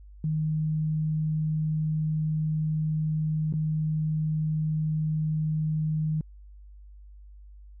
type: tone with dropouts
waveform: sine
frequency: 155.56 Hz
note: D#3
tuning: in tune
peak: -24 dBFS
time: 0.24-6.21 s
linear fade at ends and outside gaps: 2 ms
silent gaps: 3.526-3.537 s
effects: added 50 Hz sine -45 dBFS peak until 7.8 s